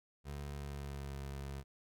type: tone with pitch glide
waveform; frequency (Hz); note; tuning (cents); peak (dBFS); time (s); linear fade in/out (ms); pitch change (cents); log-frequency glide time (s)
25% pulse; 71.4 to 69.05; D2 to C#2; -48 to -6; -38; 0.24-1.64; 50; -58; 0.55-1.14
effects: none